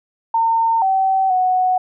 sine tone with pitch steps, 910 / 767 / 739 Hz, A#5 / G5 / F#5, -42 / -38 / -2 cents, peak -13 dBFS, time 0.34-1.78 s, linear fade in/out 5 ms, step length 480 ms, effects none

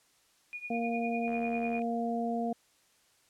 sine tone with tremolo, 2446 Hz, D#7, 30 cents flat, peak -35 dBFS, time 0.53-1.82 s, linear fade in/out 0 ms, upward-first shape triangle, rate 10 Hz, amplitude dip 90%
harmonic tone, 233.1 Hz, A#3, in tune, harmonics 1 / 2 / 3, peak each -32 / -37 / -34 dBFS, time 0.7-2.53 s, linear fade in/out 5 ms
click train, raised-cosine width 0.5 ms, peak -34 dBFS, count 42, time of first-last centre 1.28-1.792 s, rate 80.1 Hz
effects white hiss -67 dBFS RMS until 3.29 s + low-pass 10000 Hz 12 dB/octave

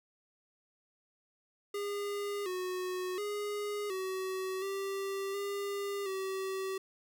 square tone with pitch steps, 406.9 / 366.7 / 413.3 / 376.9 / 391.5 / 401.3 / 382.9 Hz, G#4 / F#4 / G#4 / F#4 / G4 / G4 / G4, -35 / -15 / -8 / +32 / -2 / +41 / -41 cents, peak -35 dBFS, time 1.74-6.78 s, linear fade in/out 5 ms, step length 720 ms, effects none

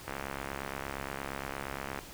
click train, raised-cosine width 0.5 ms, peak -21 dBFS, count 132, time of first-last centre 0.08-1.99 s, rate 68.6 Hz, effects pink hiss -48 dBFS RMS until 2.13 s

